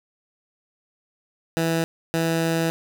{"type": "tone bursts at uneven times", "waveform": "15% pulse", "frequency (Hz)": 164.4, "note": "E3", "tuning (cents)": -4, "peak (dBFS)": -14, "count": 2, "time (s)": [[1.57, 1.84], [2.14, 2.7]], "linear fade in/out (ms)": 0, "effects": []}